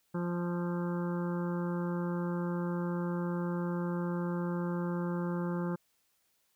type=harmonic tone with a mistuned harmonic; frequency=174.61 Hz; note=F3; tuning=in tune; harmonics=1 / 2 / 3 / 5 / 6 / 7 / 8 / 9; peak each=-32 / -38 / -42 / -46 / -48 / -49 / -50 / -51 dBFS; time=0.14-5.76 s; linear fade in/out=10 ms; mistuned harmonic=8; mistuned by=-28 cents; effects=white hiss -74 dBFS RMS until 6.55 s